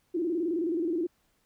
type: tone with vibrato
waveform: sine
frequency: 335.9 Hz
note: E4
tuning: 33 cents sharp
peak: -26 dBFS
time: 0.14-1.07 s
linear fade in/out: 10 ms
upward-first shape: square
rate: 19 Hz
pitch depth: 98 cents each way
effects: pink hiss -71 dBFS RMS until 1.45 s